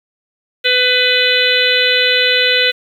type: harmonic tone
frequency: 500 Hz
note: B4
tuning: 21 cents sharp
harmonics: 1 / 3 / 4 / 5 / 6 / 7 / 8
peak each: -18 / -18 / -18 / -18 / -18 / -18 / -18 dBFS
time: 0.64-2.72 s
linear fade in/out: 20 ms
effects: 7-bit